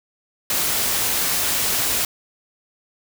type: noise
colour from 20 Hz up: white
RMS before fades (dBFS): -21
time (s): 0.5-2.05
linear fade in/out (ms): 2
effects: none